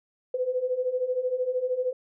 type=beating tone pair; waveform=sine; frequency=496.1 / 509.1 Hz; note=B4 / C5; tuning=+8 / -47 cents; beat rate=13 Hz; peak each=-30 / -26 dBFS; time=0.34-1.93 s; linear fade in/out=5 ms; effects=none